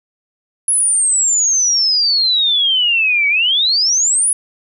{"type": "exponential two-way sweep", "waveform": "sine", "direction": "down then up", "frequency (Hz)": [10548, 2246, 10548], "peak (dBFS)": -11, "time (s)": [0.68, 4.33], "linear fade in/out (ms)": 2, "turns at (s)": 3.28, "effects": []}